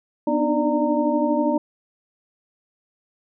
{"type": "tone cluster", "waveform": "sine", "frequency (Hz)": [246.5, 293.7, 306.1, 591, 921], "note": ["B3", "D4", "D#4", "D5", "A#5"], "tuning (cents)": [-3, 0, -28, 11, -21], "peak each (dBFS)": [-24, -26, -23, -23, -26], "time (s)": [0.27, 1.58], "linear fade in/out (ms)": 5, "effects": []}